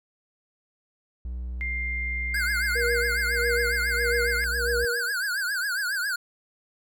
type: tone with pitch glide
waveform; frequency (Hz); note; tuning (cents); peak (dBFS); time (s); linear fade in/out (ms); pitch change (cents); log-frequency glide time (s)
triangle; 61.2 to 60.74; B1 to B1; -15 to -28; -28; 1.25-4.85; 0; -13; 2.2-2.34
type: tone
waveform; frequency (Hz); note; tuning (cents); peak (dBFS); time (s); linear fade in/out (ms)
sine; 2100; C7; +6; -28; 1.61-4.44; 0
type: tone with vibrato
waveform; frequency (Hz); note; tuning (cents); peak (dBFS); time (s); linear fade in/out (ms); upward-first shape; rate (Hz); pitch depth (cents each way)
square; 1544; G6; -27; -26; 2.34-6.16; 5; triangle; 7.3; 170
type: tone with tremolo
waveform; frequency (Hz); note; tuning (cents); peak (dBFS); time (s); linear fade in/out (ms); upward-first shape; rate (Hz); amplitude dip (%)
sine; 475.7; A#4; +35; -24; 2.75-5.12; 10; sine; 1.6; 90
effects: none